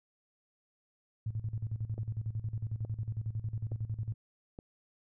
sine tone with tremolo, 110 Hz, A2, in tune, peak -31 dBFS, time 1.26-4.14 s, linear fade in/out 5 ms, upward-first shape square, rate 11 Hz, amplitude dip 80%
click train, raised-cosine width 2 ms, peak -31 dBFS, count 4, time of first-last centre 1.98-4.589 s, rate 1.15 Hz
effects none

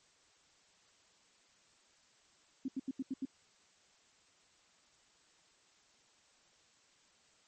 sine tone bursts, 265.5 Hz, C4, 25 cents sharp, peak -34 dBFS, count 6, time 2.65-3.253 s, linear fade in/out 5 ms, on 33 ms, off 81 ms, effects white hiss -68 dBFS RMS until 7.47 s + MP3 32 kbps

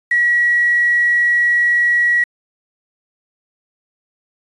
sine tone with quantisation, 1921 Hz, B6, 48 cents flat, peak -11 dBFS, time 0.11-2.24 s, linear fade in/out 5 ms, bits 6, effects resampled to 24000 Hz

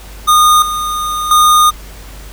square tone with level steps, 1226 Hz, D#6, 26 cents flat, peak -6 / -16 / -6 dBFS, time 0.27-1.71 s, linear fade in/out 20 ms, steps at 0.62 / 1.31 s, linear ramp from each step 2 ms, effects added 50 Hz sine -31 dBFS peak until 2.32 s + pink hiss -36 dBFS RMS until 2.32 s

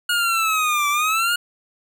25% pulse linear two-way sweep, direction down then up, 1440 to 1156 to 1440 Hz, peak -14 dBFS, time 0.09-1.36 s, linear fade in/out 5 ms, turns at 0.89 s, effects none

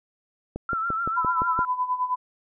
click train, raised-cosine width 2 ms, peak -17 dBFS, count 7, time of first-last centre 0.56-1.591 s, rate 5.82 Hz
sine tone with vibrato, 1345 Hz, E6, 34 cents sharp, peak -24 dBFS, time 0.69-1.65 s, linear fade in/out 2 ms, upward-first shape triangle, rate 6.8 Hz, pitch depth 72 cents each way
sine tone with tremolo, 1002 Hz, B5, 25 cents sharp, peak -20 dBFS, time 1.16-2.16 s, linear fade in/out 20 ms, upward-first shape sine, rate 9.5 Hz, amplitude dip 75%
effects none

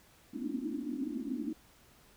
pink band-pass noise, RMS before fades -37 dBFS, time 0.33-1.53 s, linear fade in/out 5 ms, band 220 to 330 Hz, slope 96 dB/octave, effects pink hiss -62 dBFS RMS until 2.16 s

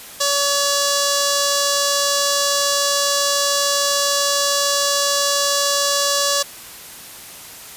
5% pulse tone with notch filter, 567 Hz, C#5, 39 cents sharp, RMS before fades -18 dBFS, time 0.2-6.43 s, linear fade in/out 10 ms, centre 2300 Hz, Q 1.1, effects white hiss -37 dBFS RMS until 7.76 s + resampled to 32000 Hz

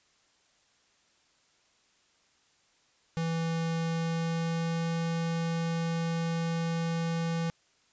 square tone with pitch glide, 164.81 to 166.05 Hz, E3 to E3, 0 to +13 cents, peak -29 dBFS, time 3.17-7.5 s, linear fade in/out 0 ms, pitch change +13 cents, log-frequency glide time 3.78-4.9 s, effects white hiss -67 dBFS RMS until 7.92 s + resampled to 16000 Hz

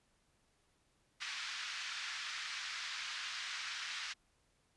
pink band-pass noise, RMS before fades -43 dBFS, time 1.2-4.14 s, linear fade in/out 20 ms, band 1400 to 5600 Hz, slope 24 dB/octave, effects pink hiss -75 dBFS RMS until 4.76 s + resampled to 24000 Hz

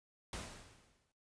pink noise with exponential decay, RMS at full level -42 dBFS, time 0.33-1.12 s, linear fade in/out 2 ms, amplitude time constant 170 ms, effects noise-tail reverb RT60 0.3 s tail -18 dB re dry + resampled to 22050 Hz

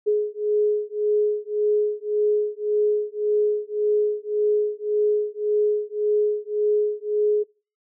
sine beating tone pair, 419.2 / 421 Hz, G#4 / G#4, +16 / +24 cents, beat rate 1.8 Hz, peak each -22 dBFS, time 0.06-7.44 s, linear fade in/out 20 ms, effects noise-tail reverb RT60 0.4 s tail -26 dB re dry

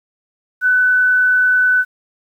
sine tone with frequency modulation, 1500 Hz, F#6, 23 cents sharp, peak -10 dBFS, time 0.61-1.85 s, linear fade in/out 50 ms, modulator 29.5 Hz, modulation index 0.35, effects 8-bit

